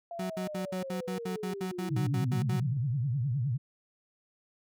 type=linear sweep; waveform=sine; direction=down; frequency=690 to 153.4 Hz; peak=-37 dBFS; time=0.11-2.77 s; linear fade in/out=2 ms
type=tone bursts; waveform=35% pulse; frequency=185 Hz; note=F#3; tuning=in tune; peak=-31 dBFS; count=14; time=0.19-2.601 s; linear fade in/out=5 ms; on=110 ms; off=67 ms
type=tone with vibrato; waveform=sine; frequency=129.8 Hz; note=C3; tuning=13 cents flat; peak=-27 dBFS; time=1.9-3.58 s; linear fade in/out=20 ms; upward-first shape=triangle; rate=9.7 Hz; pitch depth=280 cents each way
effects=none